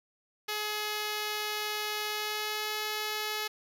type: tone with pitch glide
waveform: 5% pulse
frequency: 422.8 to 426.5 Hz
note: G#4 to G#4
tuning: +31 to +46 cents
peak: -20 dBFS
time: 0.48-3.48 s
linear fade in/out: 10 ms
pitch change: +15 cents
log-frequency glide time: 2.07-2.73 s
effects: none